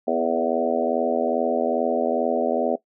harmonic tone with a mistuned harmonic, 82.41 Hz, E2, in tune, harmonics 3 / 4 / 5 / 6 / 7 / 8 / 9, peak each -27 / -31 / -27 / -28 / -25 / -25 / -28 dBFS, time 0.07-2.76 s, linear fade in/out 10 ms, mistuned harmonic 5, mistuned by +19 cents, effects noise-tail reverb RT60 0.1 s tail -18 dB re dry

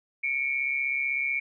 sine tone pair together, 2213 / 2349 Hz, C#7 / D7, -3 / 0 cents, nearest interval minor second, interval 103 cents, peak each -28 dBFS, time 0.23-1.4 s, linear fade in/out 10 ms, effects none

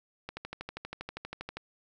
click train, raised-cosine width 0.3 ms, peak -22 dBFS, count 17, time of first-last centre 0.29-1.57 s, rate 12.5 Hz, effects none

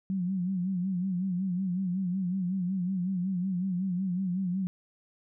sine tone with vibrato, 184.5 Hz, F#3, 5 cents flat, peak -27 dBFS, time 0.1-4.67 s, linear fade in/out 0 ms, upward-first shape sine, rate 5.4 Hz, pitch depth 92 cents each way, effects none

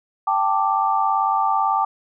sine chord, G suspended second, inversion none, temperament just, 784 / 882 / 1176 Hz, G5 / A5 / D6, 0 / +4 / +2 cents, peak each -21 dBFS, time 0.27-1.85 s, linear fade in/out 5 ms, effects none

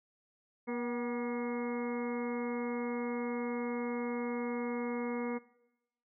harmonic tone with a mistuned harmonic, 240 Hz, B3, 49 cents flat, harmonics 1 / 2 / 3 / 4 / 5 / 6 / 7 / 8 / 9, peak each -36 / -38 / -49 / -45 / -49 / -55 / -54 / -56 / -46 dBFS, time 0.67-5.39 s, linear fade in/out 20 ms, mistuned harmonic 3, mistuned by +71 cents, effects noise-tail reverb RT60 0.9 s tail -20 dB re dry

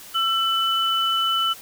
sine tone pair together, 1336.9 / 2997 Hz, E6 / F#7, +24 / +22 cents, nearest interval octave + major second, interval 1398 cents, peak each -22 / -21 dBFS, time 0.14-1.54 s, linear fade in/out 20 ms, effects white hiss -42 dBFS RMS until 1.61 s

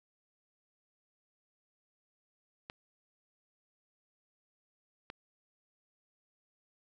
clicks, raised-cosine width 0.3 ms, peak -26 dBFS, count 2, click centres 2.699 / 5.101 s, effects none

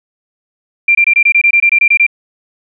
sine tone bursts, 2372 Hz, D7, 17 cents sharp, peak -5 dBFS, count 13, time 0.88-2.066 s, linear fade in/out 5 ms, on 70 ms, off 23 ms, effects none

